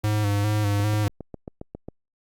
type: tone with vibrato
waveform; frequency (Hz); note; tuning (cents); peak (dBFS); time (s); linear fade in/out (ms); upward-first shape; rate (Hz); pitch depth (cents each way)
square; 103.83; G#2; 0; -21; 0.04-1.08; 0; square; 2.5; 36
type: click train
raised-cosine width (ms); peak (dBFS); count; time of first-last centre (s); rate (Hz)
2; -21; 9; 0.8-1.885; 7.37
effects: Opus 48 kbps